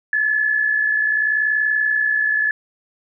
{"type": "tone with amplitude modulation", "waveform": "sine", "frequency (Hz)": 1719, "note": "A6", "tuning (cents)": -41, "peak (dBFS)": -13, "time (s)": [0.13, 2.51], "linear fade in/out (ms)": 2, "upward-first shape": "sine", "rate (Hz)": 60.7, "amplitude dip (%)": 55, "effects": []}